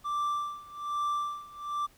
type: tone with tremolo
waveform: triangle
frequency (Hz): 1174.7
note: D6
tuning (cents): 0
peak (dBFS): -25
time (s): 0.04-1.87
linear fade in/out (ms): 20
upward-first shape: sine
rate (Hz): 1.2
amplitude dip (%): 90
effects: pink hiss -61 dBFS RMS until 1.97 s